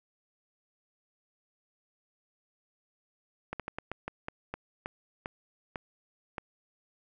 slowing click train, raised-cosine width 0.5 ms, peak -20 dBFS, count 12, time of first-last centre 3.53-6.382 s, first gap 67 ms, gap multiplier 1.25, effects none

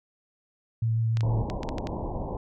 sine tone with vibrato, 113.1 Hz, A2, 48 cents sharp, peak -22 dBFS, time 0.82-1.42 s, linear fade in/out 5 ms, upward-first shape sine, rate 6.8 Hz, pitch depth 14 cents each way
clicks, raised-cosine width 0.2 ms, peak -19 dBFS, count 7, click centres 1.171 / 1.208 / 1.5 / 1.632 / 1.69 / 1.783 / 1.871 s
pink low-pass noise, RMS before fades -32 dBFS, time 1.23-2.37 s, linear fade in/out 2 ms, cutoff 1000 Hz, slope 96 dB/octave
effects none

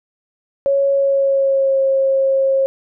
sine tone with pitch glide, 554 to 538.9 Hz, C#5 to C#5, -1 to -49 cents, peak -12 dBFS, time 0.66-2.66 s, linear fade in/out 0 ms, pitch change -48 cents, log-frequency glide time 0.91-1.81 s, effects none

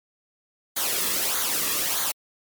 white noise with flanger, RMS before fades -25 dBFS, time 0.76-2.12 s, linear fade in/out 10 ms, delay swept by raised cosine 0.37 to 1.36 ms, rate 1.6 Hz, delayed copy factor -0.65, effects MP3 96 kbps

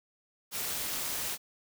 white noise with amplitude modulation, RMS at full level -32 dBFS, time 0.51-1.38 s, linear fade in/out 50 ms, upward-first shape sine, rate 276 Hz, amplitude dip 55%, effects none

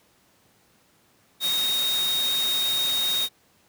sine tone in noise, 3729 Hz, A#7, in tune, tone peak -22 dBFS, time 1.4-3.29 s, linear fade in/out 50 ms, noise white, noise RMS -31 dBFS, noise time 1.4-3.29 s, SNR +6 dB, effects pink hiss -61 dBFS RMS until 3.68 s + high-pass 100 Hz 12 dB/octave

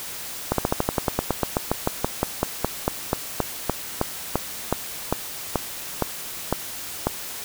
slowing click train, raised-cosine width 1 ms, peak -5 dBFS, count 30, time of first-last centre 0.52-7.07 s, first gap 63 ms, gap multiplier 1.08, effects white hiss -34 dBFS RMS until 7.44 s

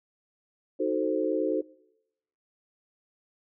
sine chord, D# diminished seventh, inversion none, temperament equal, 311.1 / 370 / 440 / 523.3 Hz, D#4 / F#4 / A4 / C5, 0 / 0 / 0 / 0 cents, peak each -30 dBFS, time 0.79-1.62 s, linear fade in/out 20 ms, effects noise-tail reverb RT60 0.9 s tail -23 dB re dry

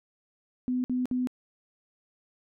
sine tone bursts, 251.4 Hz, B3, 31 cents sharp, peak -25 dBFS, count 3, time 0.68-1.272 s, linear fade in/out 0 ms, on 160 ms, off 56 ms, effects none

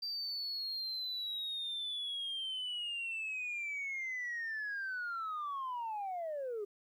sine linear sweep, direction down, 4699 to 395.8 Hz, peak -35 dBFS, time 0.02-6.65 s, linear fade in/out 10 ms, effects tanh soft clip ceiling -34 dBFS + 12-bit

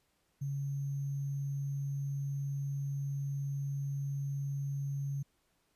sine tone with sample-and-hold, 139.5 Hz, C#3, 11 cents sharp, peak -33 dBFS, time 0.41-5.23 s, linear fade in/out 10 ms, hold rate 6300 Hz, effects pink hiss -75 dBFS RMS until 5.75 s + resampled to 32000 Hz

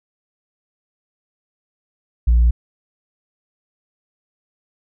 sine tone, 58.7 Hz, A#1, 13 cents sharp, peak -8 dBFS, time 2.27-2.51 s, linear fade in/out 10 ms, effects tanh soft clip ceiling -8 dBFS

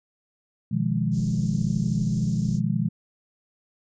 sine chord, F half-diminished seventh, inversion second, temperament equal, 123.47 / 155.56 / 174.61 / 207.7 Hz, Cb3 / Eb3 / F3 / Ab3, 0 / 0 / 0 / 0 cents, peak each -27 dBFS, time 0.71-2.89 s, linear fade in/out 10 ms
pink band-stop noise, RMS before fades -38 dBFS, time 1.11-2.61 s, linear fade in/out 50 ms, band 350 to 5600 Hz, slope 24 dB/octave
effects resampled to 16000 Hz

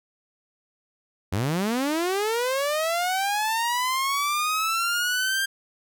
sawtooth linear sweep, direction up, 86.5 to 1600 Hz, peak -19 dBFS, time 1.32-5.46 s, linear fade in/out 10 ms, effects none

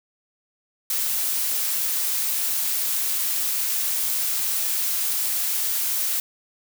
blue noise, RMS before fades -24 dBFS, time 0.9-6.2 s, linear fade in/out 2 ms, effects none

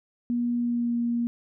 sine tone with pitch glide, 240 to 236.6 Hz, B3 to A#3, -49 to +26 cents, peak -23 dBFS, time 0.3-1.27 s, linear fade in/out 0 ms, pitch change -25 cents, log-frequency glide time 0.57-0.96 s, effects none

